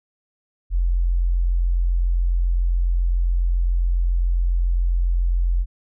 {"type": "tone", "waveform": "sine", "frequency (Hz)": 43.65, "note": "F1", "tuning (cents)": 0, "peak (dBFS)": -16, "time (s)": [0.7, 5.66], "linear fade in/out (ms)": 50, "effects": []}